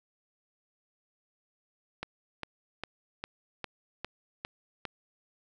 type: click train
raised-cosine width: 0.3 ms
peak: -19 dBFS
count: 8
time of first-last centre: 2.03-4.853 s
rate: 2.48 Hz
effects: none